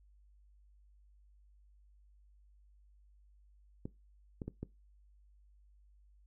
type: clicks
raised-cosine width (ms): 3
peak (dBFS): -27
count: 4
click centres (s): 3.855 / 4.418 / 4.48 / 4.63
effects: noise-tail reverb RT60 0.2 s tail -19 dB re dry + added 50 Hz sine -61 dBFS peak until 6.26 s